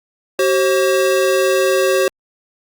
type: tone pair together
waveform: square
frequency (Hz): 380.6 / 536.4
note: F#4 / C5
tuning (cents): +49 / +43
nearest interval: tritone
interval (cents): 594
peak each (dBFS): -16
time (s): 0.39-2.08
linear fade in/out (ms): 2
effects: Opus 48 kbps